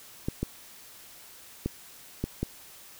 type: clicks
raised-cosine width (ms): 3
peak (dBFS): -15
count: 5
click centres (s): 0.285 / 0.43 / 1.66 / 2.24 / 2.43
effects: white hiss -50 dBFS RMS until 2.99 s